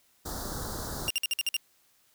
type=band-stop noise; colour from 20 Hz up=pink; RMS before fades=-36 dBFS; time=0.25-1.1 s; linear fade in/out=10 ms; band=1600 to 3900 Hz; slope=48 dB/octave
type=tone bursts; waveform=sawtooth; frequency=2794 Hz; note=F7; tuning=in tune; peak=-22 dBFS; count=7; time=1.08-1.566 s; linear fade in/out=0 ms; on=24 ms; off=53 ms
effects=white hiss -66 dBFS RMS until 2.14 s